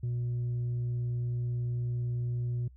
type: tone with tanh clipping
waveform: triangle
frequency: 121.1 Hz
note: B2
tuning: 34 cents flat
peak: -30 dBFS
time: 0.03-2.68 s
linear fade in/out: 5 ms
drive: 7 dB
effects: noise-tail reverb RT60 0.1 s tail -25 dB re dry + added 63 Hz sine -51 dBFS peak until 2.76 s